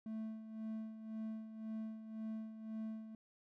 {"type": "tone with tremolo", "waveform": "triangle", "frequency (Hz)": 220, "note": "A3", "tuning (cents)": 0, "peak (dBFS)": -38, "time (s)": [0.06, 3.15], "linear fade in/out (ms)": 2, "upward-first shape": "sine", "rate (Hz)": 1.9, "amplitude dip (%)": 65, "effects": []}